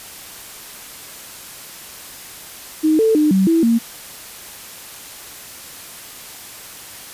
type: tone with pitch steps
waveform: sine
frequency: 312 / 443.1 / 302.7 / 191.2 / 329.2 / 231.1 Hz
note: D#4 / A4 / D#4 / G3 / E4 / A#3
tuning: +5 / +12 / -48 / -43 / -2 / -15 cents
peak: -11 dBFS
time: 2.83-3.79 s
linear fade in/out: 20 ms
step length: 160 ms
effects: white hiss -36 dBFS RMS until 7.13 s + resampled to 32000 Hz